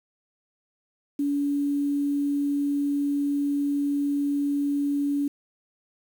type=tone with quantisation; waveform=sine; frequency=285.2 Hz; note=C#4; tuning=49 cents sharp; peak=-22 dBFS; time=1.19-5.28 s; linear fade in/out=5 ms; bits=8; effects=none